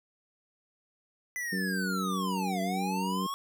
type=linear two-way sweep; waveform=square; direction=down then up; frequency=2009 to 664 to 1121 Hz; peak=-33 dBFS; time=1.36-3.34 s; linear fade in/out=0 ms; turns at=2.61 s
type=harmonic tone; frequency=94.2 Hz; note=F#2; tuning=32 cents sharp; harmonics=2 / 3 / 4 / 5; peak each=-31 / -39 / -41 / -43 dBFS; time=1.52-3.27 s; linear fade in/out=10 ms
effects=none